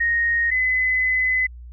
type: tone pair in turn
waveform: sine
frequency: 1864.7 / 2021 Hz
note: A#6 / B6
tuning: 0 / +39 cents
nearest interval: minor second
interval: 139 cents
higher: second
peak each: -17 dBFS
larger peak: neither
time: 0-0.51 / 0.51-1.47 s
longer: second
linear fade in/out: 10 ms
effects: added 60 Hz sine -36 dBFS peak until 1.72 s